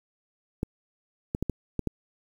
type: clicks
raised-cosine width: 3 ms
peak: -14 dBFS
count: 6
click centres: 0.631 / 1.349 / 1.426 / 1.497 / 1.793 / 1.873 s
effects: 8-bit